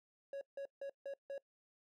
triangle tone bursts, 554.4 Hz, C#5, in tune, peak -39 dBFS, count 5, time 0.33-1.38 s, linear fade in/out 2 ms, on 82 ms, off 160 ms, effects noise-tail reverb RT60 0.1 s tail -22 dB re dry

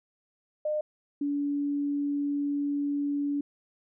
sine tone pair in turn, 607 / 286.5 Hz, D#5 / D4, -43 / -43 cents, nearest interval octave + minor second, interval 1300 cents, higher first, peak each -26 dBFS, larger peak neither, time 0.65-0.81 / 1.21-3.41 s, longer second, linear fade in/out 5 ms, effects none

